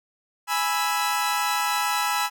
sawtooth chord, E major, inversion first, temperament equal, 830.6 / 987.8 / 1318.5 Hz, G#5 / B5 / E6, 0 / 0 / 0 cents, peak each -23 dBFS, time 0.47-2.3 s, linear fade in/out 50 ms, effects none

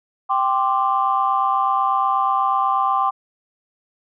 sine chord, G suspended fourth, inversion none, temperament equal, 784 / 1046.5 / 1174.7 Hz, G5 / C6 / D6, 0 / 0 / 0 cents, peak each -20 dBFS, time 0.29-3.11 s, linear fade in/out 20 ms, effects tanh soft clip ceiling -6 dBFS

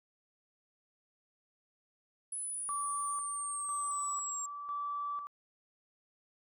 sine exponential sweep, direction down, 10200 to 7459 Hz, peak -36 dBFS, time 2.32-4.46 s, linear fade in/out 5 ms
sine tone with tremolo, 1158 Hz, D6, 25 cents flat, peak -34 dBFS, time 2.69-5.27 s, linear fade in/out 0 ms, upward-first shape square, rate 1 Hz, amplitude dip 50%
effects tanh soft clip ceiling -26 dBFS

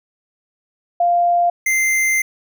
sine / square tone pair in turn, 697 / 2084 Hz, F5 / C7, -4 / -7 cents, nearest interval octave + perfect fifth, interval 1897 cents, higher second, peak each -12 / -15 dBFS, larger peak first, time 1-1.5 / 1.66-2.22 s, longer second, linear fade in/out 5 ms, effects none

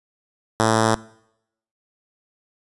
5% pulse tone with notch filter, 111.3 Hz, A2, 20 cents sharp, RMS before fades -18 dBFS, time 0.6-0.95 s, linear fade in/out 0 ms, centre 2800 Hz, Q 1.7, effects noise-tail reverb RT60 0.8 s tail -22 dB re dry + resampled to 24000 Hz

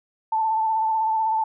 sine tone with vibrato, 883 Hz, A5, 6 cents sharp, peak -19 dBFS, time 0.32-1.44 s, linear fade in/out 5 ms, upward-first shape sine, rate 16 Hz, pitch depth 29 cents each way, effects none

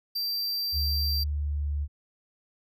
square tone, 4699 Hz, D8, in tune, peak -28 dBFS, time 0.15-1.24 s, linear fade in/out 10 ms
sine tone with pitch glide, 74 to 72.64 Hz, D2 to D2, +14 to -18 cents, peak -26 dBFS, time 0.72-1.88 s, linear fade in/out 50 ms, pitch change -32 cents, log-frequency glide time 0.96-1.72 s
effects none

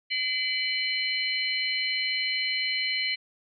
sine tone cluster, 2031 / 2317 / 2984 / 4150 Hz, B6 / D7 / F#7 / C8, +48 / -24 / +14 / -15 cents, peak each -31 dBFS, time 0.1-3.16 s, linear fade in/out 20 ms, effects none

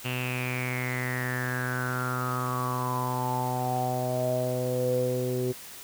sawtooth tone with low-pass filter sweep, 125.9 Hz, B2, 34 cents sharp, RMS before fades -29 dBFS, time 0.04-5.53 s, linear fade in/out 20 ms, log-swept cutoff 2800 to 410 Hz, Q 9.7, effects white hiss -44 dBFS RMS until 5.83 s

